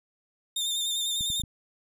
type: tone with vibrato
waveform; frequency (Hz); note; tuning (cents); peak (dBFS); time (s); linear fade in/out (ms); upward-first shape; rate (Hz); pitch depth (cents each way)
sawtooth; 3620; A7; +48; -24; 0.56-1.42; 5; square; 10; 26
type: clicks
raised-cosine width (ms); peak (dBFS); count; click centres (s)
5; -28; 4; 1.209 / 1.302 / 1.399 / 1.437
effects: resampled to 32000 Hz